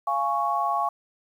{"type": "chord", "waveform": "sine", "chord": "Db major", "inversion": "first", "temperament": "just", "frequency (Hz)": [693, 831.5, 1108.7], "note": ["F5", "Ab5", "Db6"], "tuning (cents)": [-14, 2, 0], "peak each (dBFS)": [-28, -27, -25], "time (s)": [0.07, 0.89], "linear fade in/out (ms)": 5, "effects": ["9-bit"]}